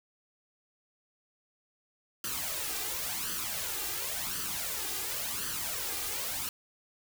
white noise with flanger, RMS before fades -35 dBFS, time 2.24-6.49 s, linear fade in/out 2 ms, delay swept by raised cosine 0.65 to 2.55 ms, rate 0.93 Hz, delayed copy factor +0.65, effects none

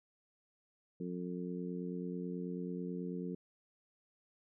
harmonic tone, 89.2 Hz, F2, 37 cents sharp, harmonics 2 / 3 / 4 / 5, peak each -40 / -44 / -46 / -46 dBFS, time 1-3.35 s, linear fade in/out 5 ms, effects none

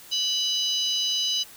harmonic tone with a mistuned harmonic, 987.8 Hz, B5, in tune, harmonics 3 / 4 / 5 / 6, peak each -26 / -28 / -30 / -32 dBFS, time 0.11-1.44 s, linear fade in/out 20 ms, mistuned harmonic 6, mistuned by +69 cents, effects white hiss -47 dBFS RMS until 1.56 s

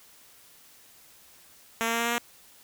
5% pulse tone with pitch steps, 227.7 / 229.7 / 231.7 / 233.7 / 235.7 / 237.8 Hz, A#3 / A#3 / A#3 / A#3 / A#3 / A#3, -40 / -25 / -10 / +5 / +19 / +35 cents, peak -14 dBFS, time 1.81-2.182 s, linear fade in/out 0 ms, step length 62 ms, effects white hiss -55 dBFS RMS until 2.63 s

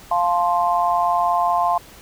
sine chord, F major, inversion none, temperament just, 698.5 / 873.1 / 1047.7 Hz, F5 / A5 / C6, 0 / -14 / +2 cents, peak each -19 / -22 / -20 dBFS, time 0.11-1.78 s, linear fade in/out 5 ms, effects pink hiss -44 dBFS RMS until 2.01 s

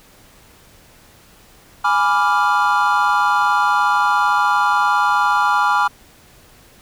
triangle chord, G# diminished seventh, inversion none, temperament equal, 830.6 / 987.8 / 1174.7 / 1396.9 Hz, G#5 / B5 / D6 / F6, 0 / 0 / 0 / 0 cents, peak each -17 dBFS, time 1.84-5.88 s, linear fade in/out 10 ms, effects pink hiss -48 dBFS RMS until 6.81 s

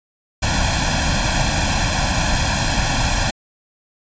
pink noise with comb filter, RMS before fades -18 dBFS, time 0.42-3.31 s, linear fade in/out 10 ms, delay 1.2 ms, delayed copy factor +0.95, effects resampled to 16000 Hz

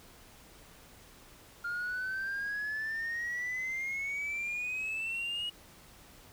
sine exponential sweep, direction up, 1402 to 2905 Hz, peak -31 dBFS, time 1.64-5.5 s, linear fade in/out 10 ms, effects tanh soft clip ceiling -31 dBFS + pink hiss -56 dBFS RMS until 6.32 s

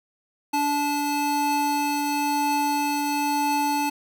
square tone pair together, 290 / 869 Hz, D4 / A5, -22 / -22 cents, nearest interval octave + perfect fifth, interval 1900 cents, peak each -27 / -24 dBFS, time 0.53-3.9 s, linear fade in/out 10 ms, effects none

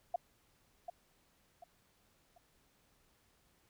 sine tone with echo, 698.5 Hz, F5, in tune, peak -30 dBFS, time 0.14-0.16 s, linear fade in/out 5 ms, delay 740 ms, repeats 3, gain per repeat -9 dB, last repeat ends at 2.38 s, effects pink hiss -72 dBFS RMS until 3.69 s

